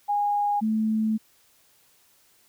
sine tone pair in turn, 821 / 218.5 Hz, G#5 / A3, -20 / -12 cents, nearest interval octave + major seventh, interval 2292 cents, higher first, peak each -21 dBFS, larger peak neither, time 0.08-0.61 / 0.61-1.18 s, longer second, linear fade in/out 20 ms, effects white hiss -61 dBFS RMS until 2.48 s

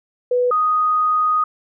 sine tone pair in turn, 493.9 / 1244.6 Hz, B4 / D#6, 0 / 0 cents, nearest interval octave + major third, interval 1600 cents, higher second, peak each -14 dBFS, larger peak neither, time 0.31-0.51 / 0.51-1.44 s, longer second, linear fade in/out 5 ms, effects none

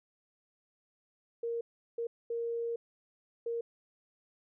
sine tone bursts at uneven times, 466.2 Hz, A#4, in tune, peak -32 dBFS, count 4, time 1.43-1.61 / 1.98-2.07 / 2.3-2.76 / 3.46-3.61 s, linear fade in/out 5 ms, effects none

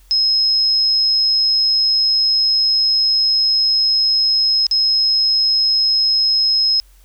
sine tone with dropouts, 5140 Hz, E8, 45 cents flat, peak -12 dBFS, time 0.11-6.8 s, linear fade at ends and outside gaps 0 ms, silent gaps 4.667-4.712 s, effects added 45 Hz sine -45 dBFS peak until 7.04 s + white hiss -55 dBFS RMS until 7.04 s

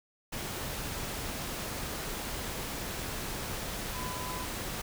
sine tone in noise, 1004 Hz, B5, 28 cents sharp, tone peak -40 dBFS, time 3.94-4.45 s, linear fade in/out 10 ms, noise pink, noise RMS -37 dBFS, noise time 0.32-4.82 s, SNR -6 dB, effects none

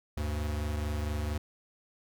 square tone pair together, 74.7 / 99.04 Hz, D2 / G2, +30 / +18 cents, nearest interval perfect fourth, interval 488 cents, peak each -32 / -38 dBFS, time 0.17-1.38 s, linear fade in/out 5 ms, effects none

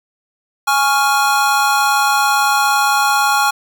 square chord, Db major, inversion second, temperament equal, 830.6 / 1108.7 / 1396.9 Hz, Ab5 / Db6 / F6, 0 / 0 / 0 cents, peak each -16 / -19 / -17 dBFS, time 0.67-3.51 s, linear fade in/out 10 ms, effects 8-bit

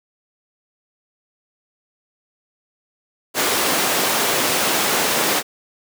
pink high-pass noise, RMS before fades -19 dBFS, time 3.34-5.43 s, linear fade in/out 50 ms, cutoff 320 Hz, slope 12 dB/octave, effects none

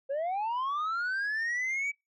sine linear sweep, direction up, 528 to 2300 Hz, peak -26 dBFS, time 0.09-1.92 s, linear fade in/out 20 ms, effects noise-tail reverb RT60 0.2 s tail -25 dB re dry + tanh soft clip ceiling -28 dBFS

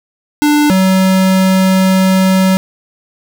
square tone pair in turn, 295.9 / 188.84 Hz, D4 / F#3, +13 / +36 cents, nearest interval minor sixth, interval 777 cents, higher first, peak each -8 dBFS, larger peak neither, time 0.42-0.7 / 0.7-2.57 s, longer second, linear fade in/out 0 ms, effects none

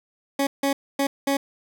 20% pulse tone bursts at uneven times, 277.2 Hz, C#4, in tune, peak -15 dBFS, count 4, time 0.39-0.47 / 0.63-0.73 / 0.99-1.07 / 1.27-1.37 s, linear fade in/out 5 ms, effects none

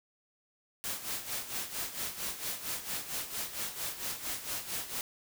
white noise with tremolo, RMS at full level -35 dBFS, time 0.84-5.01 s, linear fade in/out 0 ms, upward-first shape sine, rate 4.4 Hz, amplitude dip 70%, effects none

